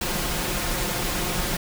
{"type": "noise with comb filter", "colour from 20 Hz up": "pink", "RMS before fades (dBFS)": -26, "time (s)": [0.01, 1.57], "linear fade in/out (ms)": 5, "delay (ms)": 5.6, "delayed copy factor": 0.5, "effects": []}